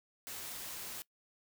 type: noise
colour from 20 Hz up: white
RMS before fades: -44 dBFS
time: 0.27-1.02 s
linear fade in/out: 0 ms
effects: noise-tail reverb RT60 0.1 s tail -21 dB re dry